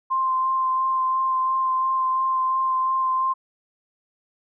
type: tone with vibrato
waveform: sine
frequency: 1046.5 Hz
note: C6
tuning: in tune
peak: -19 dBFS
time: 0.1-3.34 s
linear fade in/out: 20 ms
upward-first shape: sine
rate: 2.9 Hz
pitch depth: 12 cents each way
effects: none